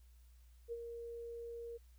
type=tone with ADSR envelope; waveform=sine; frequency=467.8 Hz; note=A#4; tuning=6 cents sharp; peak=-38 dBFS; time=0.68-1.78 s; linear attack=41 ms; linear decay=41 ms; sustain=-6 dB; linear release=19 ms; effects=added 60 Hz sine -59 dBFS peak until 1.98 s + white hiss -75 dBFS RMS until 1.98 s